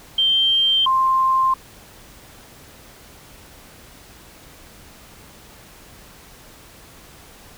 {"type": "tone pair in turn", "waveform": "sine", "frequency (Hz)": [3151, 1051.5], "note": ["G7", "C6"], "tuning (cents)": [8, 8], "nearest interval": "octave + perfect fifth", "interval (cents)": 1900, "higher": "first", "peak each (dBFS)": -14, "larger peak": "neither", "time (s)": [[0.18, 0.86], [0.86, 1.54]], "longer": "neither", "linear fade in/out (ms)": 5, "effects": ["pink hiss -45 dBFS RMS until 7.57 s"]}